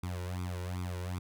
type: tone with flanger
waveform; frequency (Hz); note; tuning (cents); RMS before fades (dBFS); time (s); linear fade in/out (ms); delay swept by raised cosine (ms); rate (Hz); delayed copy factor
sawtooth; 90; F#2; -47; -37; 0.03-1.19; 5; 0.84 to 2.14; 2.6; +0.95
effects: none